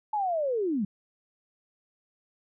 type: linear sweep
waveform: sine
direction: down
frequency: 871 to 183.7 Hz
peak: -25 dBFS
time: 0.13-0.85 s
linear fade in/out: 5 ms
effects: none